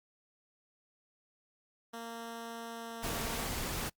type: tone with pitch glide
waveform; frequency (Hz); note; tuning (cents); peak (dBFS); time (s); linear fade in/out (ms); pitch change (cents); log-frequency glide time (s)
10% pulse; 230.7 to 228.6; A#3 to A#3; -18 to -34; -33; 1.93-3.47; 10; -16; 2.67-3.32
type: noise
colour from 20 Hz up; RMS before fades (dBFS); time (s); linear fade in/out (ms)
pink; -37; 3.02-3.9; 20
effects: noise-tail reverb RT60 0.1 s tail -23 dB re dry + Opus 48 kbps